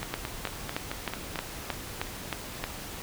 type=two click trains; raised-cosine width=0.3 ms; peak=-16 / -13 dBFS; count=7 / 9; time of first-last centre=0.03-1.357 / 0.14-2.64 s; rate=4.52 / 3.2 Hz; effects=pink hiss -40 dBFS RMS until 3.02 s